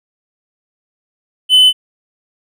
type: tone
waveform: triangle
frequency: 3023 Hz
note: F#7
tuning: 36 cents sharp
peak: -3 dBFS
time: 1.49-1.73 s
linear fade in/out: 50 ms
effects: none